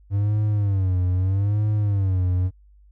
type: tone with vibrato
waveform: triangle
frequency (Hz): 98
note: G2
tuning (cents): 0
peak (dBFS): -16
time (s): 0.1-2.51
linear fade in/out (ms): 50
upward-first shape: sine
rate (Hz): 0.79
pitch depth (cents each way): 140
effects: added 50 Hz sine -49 dBFS peak until 2.91 s